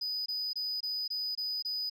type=tone bursts; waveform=sine; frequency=4978 Hz; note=D#8; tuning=in tune; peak=-29 dBFS; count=7; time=0.01-1.898 s; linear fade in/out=10 ms; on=250 ms; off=23 ms; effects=tanh soft clip ceiling -31 dBFS